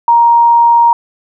sine tone, 938 Hz, A#5, 11 cents sharp, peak -4 dBFS, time 0.08-0.93 s, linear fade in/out 2 ms, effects none

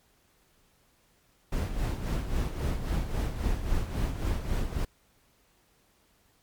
brown noise with tremolo, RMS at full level -27 dBFS, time 1.52-4.85 s, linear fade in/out 5 ms, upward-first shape sine, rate 3.7 Hz, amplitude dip 60%, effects pink hiss -66 dBFS RMS until 6.42 s + MP3 96 kbps

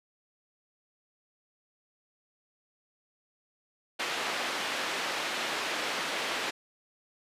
white band-pass noise, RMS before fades -33 dBFS, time 3.99-6.51 s, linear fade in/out 10 ms, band 300 to 3000 Hz, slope 12 dB/octave, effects resampled to 32000 Hz

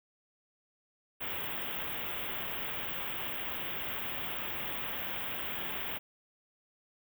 white band-stop noise, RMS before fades -37 dBFS, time 1.2-5.99 s, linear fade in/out 20 ms, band 3500 to 15000 Hz, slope 96 dB/octave, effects none

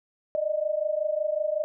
sine tone pair together, 598 / 623.4 Hz, D5 / D#5, +31 / +3 cents, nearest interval minor second, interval 72 cents, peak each -27 dBFS, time 0.35-1.64 s, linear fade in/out 0 ms, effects none

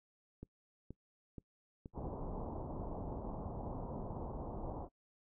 click train, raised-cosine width 3 ms, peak -34 dBFS, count 6, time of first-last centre 0.43-2.811 s, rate 2.1 Hz
pink low-pass noise, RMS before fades -43 dBFS, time 1.93-4.89 s, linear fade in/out 50 ms, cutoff 990 Hz, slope 48 dB/octave
effects noise-tail reverb RT60 0.1 s tail -22 dB re dry

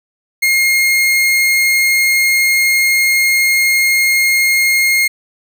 40% pulse tone, 2139 Hz, C7, 38 cents sharp, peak -9 dBFS, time 0.42-5.08 s, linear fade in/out 10 ms, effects none

